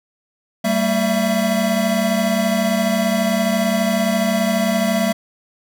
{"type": "tone cluster", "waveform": "square", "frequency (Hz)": [194.8, 226.6, 665], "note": ["G3", "A#3", "E5"], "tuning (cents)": [-11, -49, 15], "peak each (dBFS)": -21, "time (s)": [0.64, 5.13], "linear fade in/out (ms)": 10, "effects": []}